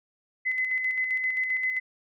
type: tone with tremolo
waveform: sine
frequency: 2031 Hz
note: B6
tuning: 48 cents sharp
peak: -23 dBFS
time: 0.45-1.8 s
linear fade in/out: 20 ms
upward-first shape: square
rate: 7.6 Hz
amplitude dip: 40%
effects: none